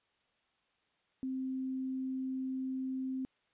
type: tone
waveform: sine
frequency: 261.6 Hz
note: C4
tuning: in tune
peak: -34 dBFS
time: 1.23-3.25 s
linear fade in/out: 0 ms
effects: white hiss -75 dBFS RMS until 3.53 s + resampled to 8000 Hz